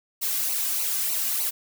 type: noise with flanger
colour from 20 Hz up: blue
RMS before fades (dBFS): -26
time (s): 0.21-1.51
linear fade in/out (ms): 20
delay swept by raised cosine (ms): 0.57 to 2.27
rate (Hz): 3.3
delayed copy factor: -0.85
effects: none